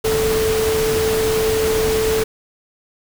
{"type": "tone in noise", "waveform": "sine", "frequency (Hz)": 440, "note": "A4", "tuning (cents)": 0, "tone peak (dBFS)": -16, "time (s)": [0.04, 2.24], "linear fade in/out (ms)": 10, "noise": "pink", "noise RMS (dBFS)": -23, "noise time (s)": [0.04, 2.24], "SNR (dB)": 4, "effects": []}